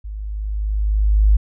sine tone with level ramp, 51.91 Hz, G#1, in tune, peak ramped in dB -27 to -8 dBFS, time 0.04-1.37 s, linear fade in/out 10 ms, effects none

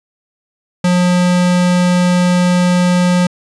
square tone, 178.8 Hz, F3, 41 cents sharp, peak -10 dBFS, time 0.84-3.27 s, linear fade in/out 5 ms, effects resampled to 22050 Hz

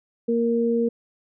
sine tone pair together, 233.1 / 466.2 Hz, A#3 / A#4, 0 / 0 cents, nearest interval octave, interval 1200 cents, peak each -22 / -21 dBFS, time 0.28-0.89 s, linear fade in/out 10 ms, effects none

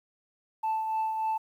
sine tone with tremolo, 880 Hz, A5, in tune, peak -23 dBFS, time 0.63-1.38 s, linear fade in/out 10 ms, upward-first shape triangle, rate 3.4 Hz, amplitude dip 50%, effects tanh soft clip ceiling -24 dBFS + 10-bit

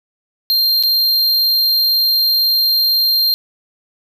square tone with dropouts, 4186 Hz, C8, in tune, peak -12 dBFS, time 0.5-3.34 s, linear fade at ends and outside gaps 0 ms, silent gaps 0.827-0.835 s, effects 8-bit

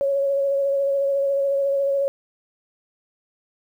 sine tone with vibrato, 554.4 Hz, C#5, in tune, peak -18 dBFS, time 0.01-2.08 s, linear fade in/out 0 ms, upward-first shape sine, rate 14 Hz, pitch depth 20 cents each way, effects 9-bit

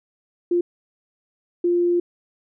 sine tone bursts at uneven times, 349.2 Hz, F4, in tune, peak -16 dBFS, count 2, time 0.51-0.61 / 1.64-2 s, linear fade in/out 5 ms, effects none

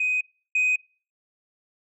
sine tone pair in turn, 2505 / 2505 Hz, D#7 / D#7, +11 / +11 cents, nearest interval unison, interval 0 cents, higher neither, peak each -20 / -17 dBFS, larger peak second, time 0-0.21 / 0.55-0.76 s, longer neither, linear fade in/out 5 ms, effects noise-tail reverb RT60 0.4 s tail -26 dB re dry + tanh soft clip ceiling -17 dBFS

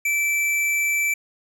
square tone, 2325 Hz, D7, 18 cents flat, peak -20 dBFS, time 0.05-1.14 s, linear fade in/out 5 ms, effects none

